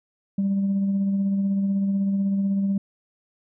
sine tone with tremolo, 196.8 Hz, G3, 7 cents sharp, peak -17 dBFS, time 0.38-2.78 s, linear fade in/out 5 ms, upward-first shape sine, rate 16 Hz, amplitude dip 30%, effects tanh soft clip ceiling -17 dBFS

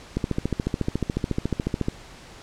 click train, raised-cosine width 3 ms, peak -10 dBFS, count 25, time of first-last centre 0.17-1.884 s, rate 14 Hz, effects pink hiss -45 dBFS RMS until 2.42 s + low-pass 7000 Hz 12 dB/octave

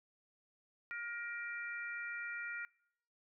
harmonic tone, 472.2 Hz, A#4, 22 cents sharp, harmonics 3 / 4 / 5, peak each -43 / -45 / -47 dBFS, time 0.91-2.65 s, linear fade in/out 0 ms, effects noise-tail reverb RT60 0.7 s tail -25 dB re dry

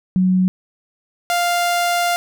sine / sawtooth tone pair in turn, 185 / 698.5 Hz, F#3 / F5, 0 / 0 cents, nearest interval octave + major seventh, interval 2300 cents, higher second, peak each -12 dBFS, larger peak neither, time 0.16-0.48 / 1.3-2.16 s, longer second, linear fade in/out 0 ms, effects none

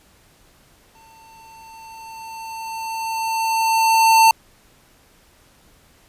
square tone with exponential growth, 897 Hz, A5, 33 cents sharp, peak -9 dBFS, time 0.95-4.31 s, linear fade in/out 2 ms, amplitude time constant 730 ms, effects pink hiss -54 dBFS RMS until 6.08 s + resampled to 32000 Hz

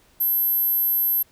sine tone, 12700 Hz, G9, 21 cents sharp, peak -18 dBFS, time 0.2-1.23 s, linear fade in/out 10 ms, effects pink hiss -58 dBFS RMS until 1.31 s

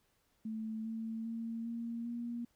sine tone with pitch steps, 220 / 224.1 / 228.3 / 232.5 / 236.9 Hz, A3 / A3 / A#3 / A#3 / A#3, 0 / +32 / -36 / -4 / +28 cents, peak -37 dBFS, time 0.45-2.45 s, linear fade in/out 5 ms, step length 400 ms, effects pink hiss -75 dBFS RMS until 2.55 s

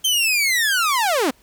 sawtooth linear sweep, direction down, 3153 to 227.9 Hz, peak -13 dBFS, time 0.04-1.31 s, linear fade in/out 10 ms, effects pink hiss -55 dBFS RMS until 1.42 s

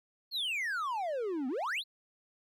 triangle exponential two-way sweep, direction down then up, 4435 to 243.5 to 4435 Hz, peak -30 dBFS, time 0.31-1.84 s, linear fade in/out 50 ms, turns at 1.48 s, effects none

